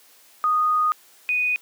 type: tone pair in turn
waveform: sine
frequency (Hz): 1238 / 2483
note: D#6 / D#7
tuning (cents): -9 / -4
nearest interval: octave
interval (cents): 1205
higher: second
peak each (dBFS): -17 / -19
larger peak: first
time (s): 0.44-0.92 / 1.29-1.56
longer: first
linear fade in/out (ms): 0
effects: white hiss -53 dBFS RMS until 1.61 s + high-pass 300 Hz 12 dB/octave